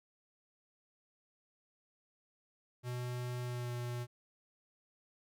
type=tone with pitch glide; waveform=square; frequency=123.47 to 121.56 Hz; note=B2 to B2; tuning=0 to -27 cents; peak=-38 dBFS; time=2.83-4.07 s; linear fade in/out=50 ms; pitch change=-27 cents; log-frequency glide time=3.43-3.72 s; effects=none